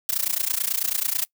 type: noise with amplitude modulation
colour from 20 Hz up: blue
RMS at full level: -21 dBFS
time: 0.09-1.25 s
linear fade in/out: 0 ms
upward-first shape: sine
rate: 29.2 Hz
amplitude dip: 95%
effects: noise-tail reverb RT60 0.1 s tail -23 dB re dry